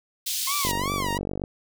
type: high-pass noise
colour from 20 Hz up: pink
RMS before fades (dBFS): -28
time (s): 0.26-0.72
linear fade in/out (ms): 10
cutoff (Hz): 3300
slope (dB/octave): 24
type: tone with vibrato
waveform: sawtooth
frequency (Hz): 1043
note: C6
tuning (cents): -6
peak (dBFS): -23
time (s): 0.47-1.18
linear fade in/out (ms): 5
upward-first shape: sine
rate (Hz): 2.7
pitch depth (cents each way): 200
type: click train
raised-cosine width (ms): 2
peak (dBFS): -16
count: 39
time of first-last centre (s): 0.65-1.438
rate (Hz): 48.2
effects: none